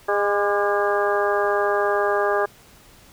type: harmonic tone with a mistuned harmonic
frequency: 204.1 Hz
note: G#3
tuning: 30 cents flat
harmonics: 2 / 3 / 4 / 5 / 6 / 7 / 8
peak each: -22 / -24 / -26 / -31 / -26 / -35 / -27 dBFS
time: 0.08-2.46 s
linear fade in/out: 10 ms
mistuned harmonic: 6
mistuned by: -38 cents
effects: pink hiss -50 dBFS RMS until 3.12 s